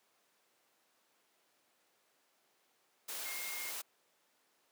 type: tone in noise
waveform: sine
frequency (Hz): 2135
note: C7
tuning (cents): +34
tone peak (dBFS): -45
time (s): 3.25-3.71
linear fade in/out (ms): 10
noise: white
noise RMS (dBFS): -42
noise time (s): 3.08-3.82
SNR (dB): -6
effects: pink hiss -73 dBFS RMS until 4.71 s + high-pass 400 Hz 12 dB/octave